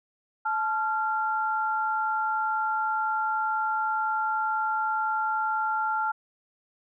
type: tone pair together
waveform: sine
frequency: 870 / 1381 Hz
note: A5 / F6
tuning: -20 / -20 cents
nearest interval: minor sixth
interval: 800 cents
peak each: -27 dBFS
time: 0.45-6.12 s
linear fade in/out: 10 ms
effects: none